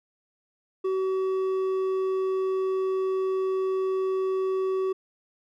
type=tone with hard clipping; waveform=sine; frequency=379.2 Hz; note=F#4; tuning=43 cents sharp; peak=-25 dBFS; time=0.84-4.93 s; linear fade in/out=10 ms; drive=5 dB; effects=none